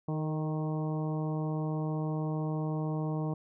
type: harmonic tone with a mistuned harmonic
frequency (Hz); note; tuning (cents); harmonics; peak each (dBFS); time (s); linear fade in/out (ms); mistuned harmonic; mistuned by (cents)
155.56; D#3; 0; 1 / 2 / 3 / 4 / 5 / 6 / 7; -31 / -37 / -41 / -43 / -45 / -47 / -48; 0.08-3.34; 5; 3; -23
effects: none